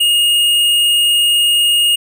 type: tone with hard clipping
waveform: sine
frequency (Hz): 2854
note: F7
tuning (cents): +37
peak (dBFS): -11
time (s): 0-1.96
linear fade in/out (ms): 10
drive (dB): 11
effects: none